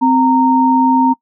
sine tone pair together, 259.4 / 924.4 Hz, C4 / A#5, -15 / -15 cents, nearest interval octave + minor seventh, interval 2200 cents, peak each -11 dBFS, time 0.01-1.14 s, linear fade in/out 20 ms, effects noise-tail reverb RT60 0.1 s tail -23 dB re dry

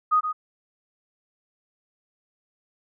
sine tone with echo, 1244.5 Hz, D#6, in tune, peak -16 dBFS, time 0.11-0.21 s, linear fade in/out 20 ms, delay 120 ms, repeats 1, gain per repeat -8 dB, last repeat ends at 0.33 s, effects none

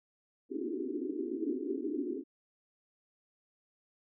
pink band-pass noise, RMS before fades -36 dBFS, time 0.49-2.24 s, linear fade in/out 50 ms, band 250 to 410 Hz, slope 96 dB/octave, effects none

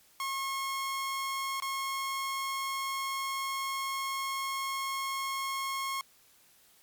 sawtooth tone with dropouts, 1084 Hz, C#6, 39 cents flat, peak -28 dBFS, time 0.2-6.01 s, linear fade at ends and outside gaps 1 ms, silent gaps 1.601-1.622 s, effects white hiss -62 dBFS RMS until 6.82 s + MP3 96 kbps

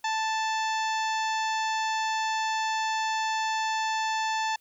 harmonic tone, 880 Hz, A5, in tune, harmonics 1 / 2 / 3 / 4 / 5 / 6 / 7 / 8, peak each -27 / -33 / -37 / -39 / -41 / -43 / -44 / -45 dBFS, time 0.04-4.56 s, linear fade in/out 5 ms, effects white hiss -66 dBFS RMS until 4.6 s

